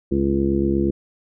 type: harmonic tone with a mistuned harmonic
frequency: 68.4 Hz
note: C#2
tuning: 23 cents flat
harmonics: 1 / 2 / 3 / 4 / 5 / 6 / 7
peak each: -26 / -29 / -22 / -28 / -20 / -31 / -32 dBFS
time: 0.11-0.91 s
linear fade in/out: 10 ms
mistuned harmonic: 7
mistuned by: +22 cents
effects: none